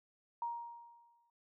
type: tone with exponential decay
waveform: sine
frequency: 940 Hz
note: A#5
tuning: 14 cents sharp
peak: -34 dBFS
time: 0.42-1.3 s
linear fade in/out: 2 ms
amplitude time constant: 190 ms
effects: none